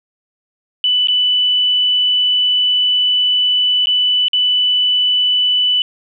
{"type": "tone with dropouts", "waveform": "sine", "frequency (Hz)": 2984, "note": "F#7", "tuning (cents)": 14, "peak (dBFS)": -11, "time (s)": [0.84, 5.82], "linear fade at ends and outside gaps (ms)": 1, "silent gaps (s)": [[1.072, 1.084], [3.858, 3.87], [4.283, 4.332]], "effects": []}